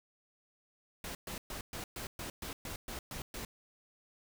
pink noise bursts, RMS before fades -42 dBFS, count 11, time 1.04-3.45 s, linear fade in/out 2 ms, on 110 ms, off 120 ms, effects none

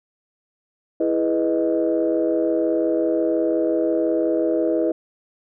sine chord, E major seventh, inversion none, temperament equal, 329.6 / 415.3 / 493.9 / 622.3 Hz, E4 / G#4 / B4 / D#5, 0 / 0 / 0 / 0 cents, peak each -20 / -26 / -23 / -23 dBFS, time 1-4.92 s, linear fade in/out 5 ms, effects tanh soft clip ceiling -9 dBFS

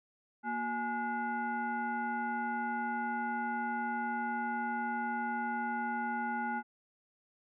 sine tone with frequency modulation, 840 Hz, G#5, 19 cents sharp, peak -32 dBFS, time 0.43-6.63 s, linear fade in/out 50 ms, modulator 604 Hz, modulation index 1.1, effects none

